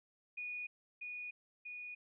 sine tone with echo, 2461 Hz, D#7, 20 cents flat, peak -40 dBFS, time 0.37-0.67 s, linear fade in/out 10 ms, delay 640 ms, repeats 2, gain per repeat -2 dB, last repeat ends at 1.95 s, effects none

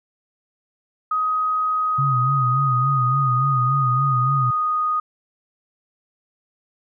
sine tone with pitch glide, 1257 to 1240.4 Hz, D#6 to D#6, +17 to -6 cents, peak -18 dBFS, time 1.11-5 s, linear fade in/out 5 ms, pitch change -23 cents, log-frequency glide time 1.72-3.34 s
sine tone with vibrato, 130.81 Hz, C3, in tune, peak -19 dBFS, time 1.98-4.51 s, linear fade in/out 10 ms, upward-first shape sine, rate 3.5 Hz, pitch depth 110 cents each way
effects none

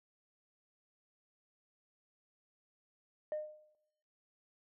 sine tone with exponential decay, 610 Hz, D#5, 34 cents flat, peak -31 dBFS, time 3.32-3.75 s, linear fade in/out 1 ms, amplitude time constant 92 ms, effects noise-tail reverb RT60 0.8 s tail -19 dB re dry + tanh soft clip ceiling -32 dBFS

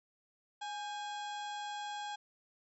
harmonic tone with a mistuned harmonic, 830.6 Hz, G#5, in tune, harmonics 1 / 2 / 3 / 4 / 5 / 6 / 7 / 8 / 9, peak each -40 / -48 / -56 / -48 / -56 / -60 / -60 / -65 / -57 dBFS, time 0.61-2.16 s, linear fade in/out 10 ms, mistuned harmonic 2, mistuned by -78 cents, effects none

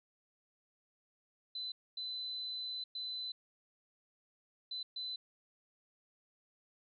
sine tone bursts at uneven times, 4021 Hz, B7, 30 cents sharp, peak -38 dBFS, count 5, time 1.55-1.72 / 1.97-2.84 / 2.95-3.32 / 4.71-4.83 / 4.96-5.16 s, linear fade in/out 5 ms, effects MP3 96 kbps

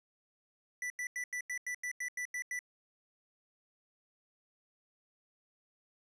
square tone bursts, 1975.5 Hz, B6, in tune, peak -36 dBFS, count 11, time 0.82-2.591 s, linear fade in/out 2 ms, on 81 ms, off 88 ms, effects low-pass 11000 Hz 12 dB/octave

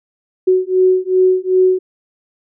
sine beating tone pair, 370 / 372.6 Hz, F#4 / F#4, 0 / +12 cents, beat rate 2.6 Hz, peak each -13 dBFS, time 0.47-1.79 s, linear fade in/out 10 ms, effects none

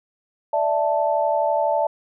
sine chord, D suspended second, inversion none, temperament equal, 587.3 / 659.3 / 880 Hz, D5 / E5 / A5, 0 / 0 / 0 cents, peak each -22 dBFS, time 0.53-1.87 s, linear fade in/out 5 ms, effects none

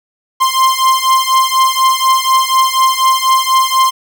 45% pulse beating tone pair, 1046.5 / 1050.6 Hz, C6 / C6, 0 / +7 cents, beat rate 4.1 Hz, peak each -12 dBFS, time 0.4-3.91 s, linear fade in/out 20 ms, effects none

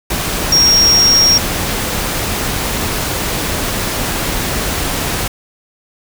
sine tone in noise, 5588 Hz, F8, in tune, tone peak -7 dBFS, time 0.52-1.38 s, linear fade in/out 5 ms, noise pink, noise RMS -18 dBFS, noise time 0.1-5.28 s, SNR +8 dB, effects none

